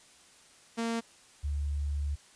sawtooth / sine tone pair in turn, 230 / 72.29 Hz, A#3 / D2, -23 / -27 cents, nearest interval octave + minor sixth, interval 2004 cents, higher first, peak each -26 / -29 dBFS, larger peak first, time 0.77-1.01 / 1.43-2.16 s, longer second, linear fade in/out 20 ms, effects white hiss -58 dBFS RMS until 2.35 s + resampled to 22050 Hz

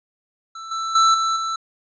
square tone with level steps, 1327 Hz, E6, 11 cents sharp, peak -33 / -24 / -13 / -19 / -23 dBFS, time 0.55-1.56 s, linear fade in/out 5 ms, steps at 0.71 / 0.95 / 1.14 / 1.36 s, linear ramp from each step 5 ms, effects resampled to 16000 Hz

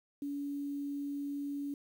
sine tone with quantisation, 284.2 Hz, C#4, 43 cents sharp, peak -35 dBFS, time 0.22-1.74 s, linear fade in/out 2 ms, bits 10, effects none

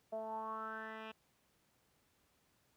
10% pulse tone with low-pass filter sweep, 220 Hz, A3, in tune, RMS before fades -44 dBFS, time 0.12-1.12 s, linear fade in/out 10 ms, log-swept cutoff 640 to 2600 Hz, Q 6.7, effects pink hiss -75 dBFS RMS until 2.76 s + high-pass 60 Hz 12 dB/octave

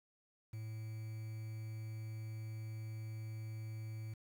triangle tone with quantisation, 110 Hz, A2, in tune, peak -40 dBFS, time 0.53-4.14 s, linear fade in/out 5 ms, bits 10, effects none

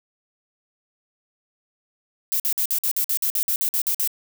violet noise bursts, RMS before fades -22 dBFS, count 14, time 2.32-4.075 s, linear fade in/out 0 ms, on 78 ms, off 51 ms, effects none

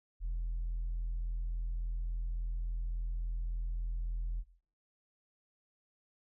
sine tone, 41.77 Hz, E1, 24 cents sharp, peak -31 dBFS, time 0.2-4.44 s, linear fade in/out 50 ms, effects noise-tail reverb RT60 0.5 s tail -18 dB re dry + tanh soft clip ceiling -31 dBFS

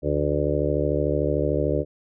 harmonic tone, 73.42 Hz, D2, in tune, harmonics 1 / 2 / 4 / 5 / 6 / 7 / 8, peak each -28 / -28 / -28 / -28 / -28 / -28 / -28 dBFS, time 0.02-1.85 s, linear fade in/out 50 ms, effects none

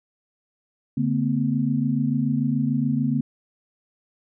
sine tone cluster, 143.6 / 227 / 253.9 Hz, D3 / A#3 / B3, -39 / -46 / +48 cents, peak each -24 dBFS, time 0.97-3.21 s, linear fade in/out 5 ms, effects none

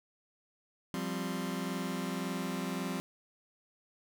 sawtooth chord, F suspended second, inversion none, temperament just, 174.61 / 196.44 / 261.9 Hz, F3 / G3 / C4, 0 / +4 / +2 cents, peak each -34 dBFS, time 0.94-3 s, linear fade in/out 0 ms, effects none

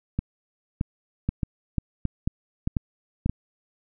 two click trains, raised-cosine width 5 ms, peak -11 / -12 dBFS, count 5 / 6, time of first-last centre 1.29-3.26 / 0.19-3.296 s, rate 2.03 / 1.61 Hz, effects none

